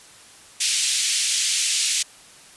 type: band-pass noise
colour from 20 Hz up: white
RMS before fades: -22 dBFS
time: 0.6-2.03 s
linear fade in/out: 10 ms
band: 2400 to 9000 Hz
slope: 24 dB/octave
effects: white hiss -47 dBFS RMS until 2.56 s + resampled to 24000 Hz